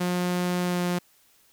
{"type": "tone with pitch glide", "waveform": "sawtooth", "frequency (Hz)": [178.6, 177.16], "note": ["F3", "F3"], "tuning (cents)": [39, 25], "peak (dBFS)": -20, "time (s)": [0, 0.99], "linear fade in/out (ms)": 10, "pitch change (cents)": -14, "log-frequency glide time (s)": [0.64, 0.8], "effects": ["white hiss -61 dBFS RMS until 1.52 s"]}